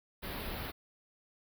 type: band-stop noise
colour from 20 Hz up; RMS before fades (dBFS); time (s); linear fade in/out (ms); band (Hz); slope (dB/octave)
pink; -40; 0.22-0.72; 20; 4600 to 11000; 48
effects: none